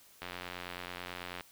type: click train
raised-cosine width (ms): 0.3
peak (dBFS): -24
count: 107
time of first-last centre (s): 0.22-1.408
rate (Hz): 89.2
effects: white hiss -60 dBFS RMS until 1.51 s